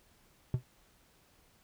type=tone with exponential decay; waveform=triangle; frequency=125.1 Hz; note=B2; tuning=23 cents sharp; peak=-21 dBFS; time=0.54-0.63 s; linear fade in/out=2 ms; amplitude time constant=19 ms; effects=pink hiss -66 dBFS RMS until 1.63 s